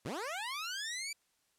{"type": "linear sweep", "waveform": "15% pulse", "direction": "up", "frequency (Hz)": [93.7, 2349], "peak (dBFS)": -31, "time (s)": [0.05, 1.13], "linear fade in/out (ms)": 5, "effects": ["white hiss -75 dBFS RMS until 1.58 s", "low-pass 11000 Hz 12 dB/octave"]}